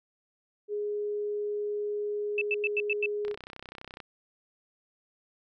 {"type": "tone", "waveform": "sine", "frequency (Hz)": 415.3, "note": "G#4", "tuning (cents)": 0, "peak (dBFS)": -29, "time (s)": [0.68, 3.36], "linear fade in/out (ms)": 50}
{"type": "tone bursts", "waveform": "sine", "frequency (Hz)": 2637, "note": "E7", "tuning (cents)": 0, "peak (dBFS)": -25, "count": 6, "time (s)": [2.38, 3.059], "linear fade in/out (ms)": 2, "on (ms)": 34, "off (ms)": 95}
{"type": "click train", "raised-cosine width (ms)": 0.3, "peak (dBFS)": -26, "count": 25, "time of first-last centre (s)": [3.25, 4.002], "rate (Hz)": 31.9}
{"effects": []}